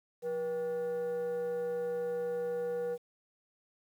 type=tone with frequency modulation; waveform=sine; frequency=482 Hz; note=B4; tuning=42 cents flat; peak=-29 dBFS; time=0.22-2.98 s; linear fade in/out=50 ms; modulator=304 Hz; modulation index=0.28; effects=tanh soft clip ceiling -31 dBFS + 10-bit